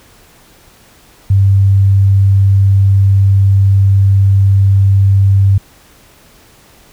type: tone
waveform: sine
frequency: 98 Hz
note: G2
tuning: in tune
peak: -5 dBFS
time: 1.3-5.58 s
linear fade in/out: 5 ms
effects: pink hiss -44 dBFS RMS until 6.92 s